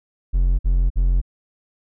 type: tone bursts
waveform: triangle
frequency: 44.23 Hz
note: F1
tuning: 23 cents sharp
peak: -12 dBFS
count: 3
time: 0.33-1.216 s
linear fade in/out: 20 ms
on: 260 ms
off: 53 ms
effects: none